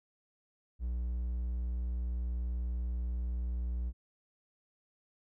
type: tone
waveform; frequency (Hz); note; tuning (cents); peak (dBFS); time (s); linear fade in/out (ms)
triangle; 60.3; B1; -41; -30; 0.79-3.93; 50
effects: none